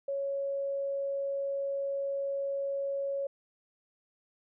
sine tone, 554.4 Hz, C#5, in tune, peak -30 dBFS, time 0.08-3.27 s, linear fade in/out 5 ms, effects none

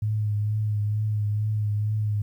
sine tone with vibrato, 105.8 Hz, G#2, 33 cents sharp, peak -22 dBFS, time 0.02-2.22 s, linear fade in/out 5 ms, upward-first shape triangle, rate 2.2 Hz, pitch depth 35 cents each way, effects 10-bit

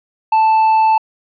sine tone with hard clipping, 880 Hz, A5, in tune, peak -10 dBFS, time 0.32-0.98 s, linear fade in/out 5 ms, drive 3 dB, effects resampled to 11025 Hz

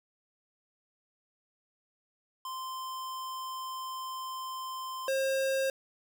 square tone pair in turn, 1040 / 535.5 Hz, C6 / C5, -11 / +40 cents, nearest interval major seventh, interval 1149 cents, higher first, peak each -37 / -28 dBFS, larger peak second, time 2.45-5.08 / 5.08-5.7 s, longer first, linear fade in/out 2 ms, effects none

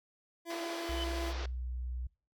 25% pulse tone, 337.2 Hz, E4, 39 cents sharp, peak -34 dBFS, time 0.45-1.34 s, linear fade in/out 50 ms
pink band-pass noise, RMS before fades -44 dBFS, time 0.5-1.46 s, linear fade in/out 5 ms, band 310 to 5700 Hz, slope 48 dB/octave
sine tone with exponential growth, 3029 Hz, F#7, 40 cents sharp, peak -35 dBFS, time 0.74-1.04 s, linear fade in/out 5 ms, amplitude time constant 65 ms
sine tone with pitch glide, 62.7 to 61.77 Hz, B1 to B1, +27 to +1 cents, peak -35 dBFS, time 0.89-2.07 s, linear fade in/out 5 ms, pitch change -26 cents, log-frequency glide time 1.42-1.64 s
effects noise-tail reverb RT60 0.4 s tail -25 dB re dry

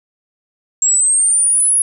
sine linear sweep, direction up, 7500 to 10548 Hz, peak -10 dBFS, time 0.82-1.82 s, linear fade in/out 2 ms, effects none

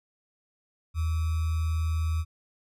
sine tone with sample-and-hold, 80.6 Hz, E2, 38 cents flat, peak -24 dBFS, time 0.94-2.25 s, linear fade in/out 50 ms, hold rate 1225 Hz, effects resampled to 32000 Hz

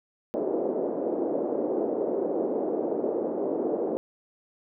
pink band-pass noise, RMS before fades -28 dBFS, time 0.34-3.97 s, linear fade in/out 0 ms, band 320 to 550 Hz, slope 24 dB/octave, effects none

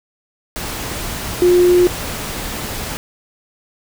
sine tone in noise, 356.2 Hz, F4, 34 cents sharp, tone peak -8 dBFS, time 1.42-1.87 s, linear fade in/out 0 ms, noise pink, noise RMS -25 dBFS, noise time 0.56-2.97 s, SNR +14 dB, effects none

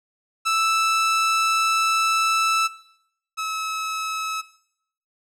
sawtooth tone pair in turn, 1318.5 / 1293.6 Hz, E6 / E6, 0 / -33 cents, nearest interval unison, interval 33 cents, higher first, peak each -15 / -21 dBFS, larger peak first, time 0.45-2.68 / 3.37-4.42 s, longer first, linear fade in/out 20 ms, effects noise-tail reverb RT60 0.7 s tail -17 dB re dry + low-pass 10000 Hz 12 dB/octave

